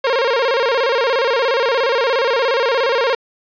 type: tone with vibrato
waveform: sawtooth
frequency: 501 Hz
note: B4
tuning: 25 cents sharp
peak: -10 dBFS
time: 0.04-3.15 s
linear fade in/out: 5 ms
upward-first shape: square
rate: 17 Hz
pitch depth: 130 cents each way
effects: resampled to 11025 Hz + 8-bit